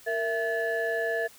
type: tone cluster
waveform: sine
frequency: 461.2 / 665 / 1726 Hz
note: A#4 / E5 / A6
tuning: -19 / +15 / -34 cents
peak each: -29 dBFS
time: 0.06-1.28 s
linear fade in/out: 20 ms
effects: tanh soft clip ceiling -20 dBFS + white hiss -53 dBFS RMS until 1.38 s